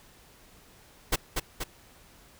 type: noise with echo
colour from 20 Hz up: pink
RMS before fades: -23 dBFS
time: 1.12-1.16 s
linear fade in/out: 10 ms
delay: 240 ms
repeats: 2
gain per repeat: -4 dB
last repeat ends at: 1.64 s
effects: pink hiss -56 dBFS RMS until 2.39 s